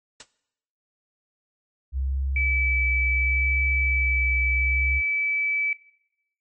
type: noise with exponential decay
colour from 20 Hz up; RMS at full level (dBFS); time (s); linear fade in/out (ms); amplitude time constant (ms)
white; -32; 0.2-0.27; 5; 15
type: tone with vibrato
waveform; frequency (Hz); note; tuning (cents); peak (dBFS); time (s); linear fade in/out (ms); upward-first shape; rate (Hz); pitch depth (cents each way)
sine; 65.7; C2; +8; -23; 1.92-5.02; 50; sine; 0.72; 47
type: tone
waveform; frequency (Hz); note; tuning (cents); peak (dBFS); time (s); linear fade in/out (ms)
sine; 2303; D7; -34; -22; 2.36-5.73; 2
effects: noise-tail reverb RT60 0.8 s tail -19 dB re dry + MP3 32 kbps